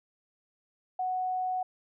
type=tone; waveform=sine; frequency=740 Hz; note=F#5; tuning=in tune; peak=-28 dBFS; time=0.99-1.63 s; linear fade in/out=5 ms; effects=none